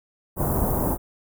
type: band-stop noise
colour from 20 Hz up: pink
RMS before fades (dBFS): -23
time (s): 0.36-0.98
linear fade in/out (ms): 50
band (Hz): 990 to 12000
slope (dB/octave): 24
effects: none